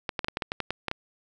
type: clicks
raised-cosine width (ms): 0.3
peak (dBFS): -12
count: 11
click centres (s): 0.092 / 0.192 / 0.245 / 0.284 / 0.371 / 0.422 / 0.519 / 0.603 / 0.706 / 0.883 / 0.914
effects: none